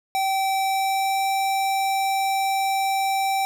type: tone with pitch glide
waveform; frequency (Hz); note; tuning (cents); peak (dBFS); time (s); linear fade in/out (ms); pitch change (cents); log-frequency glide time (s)
square; 773 to 777.5; G5 to G5; -24 to -14; -21; 0.15-3.45; 0; +10; 0.63-1.25
effects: none